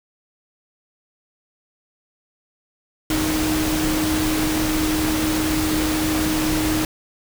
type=tone in noise; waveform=sine; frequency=311.1 Hz; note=D#4; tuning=in tune; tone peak=-20 dBFS; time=3.1-6.85 s; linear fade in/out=2 ms; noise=pink; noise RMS=-24 dBFS; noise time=3.1-6.85 s; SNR=+1 dB; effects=none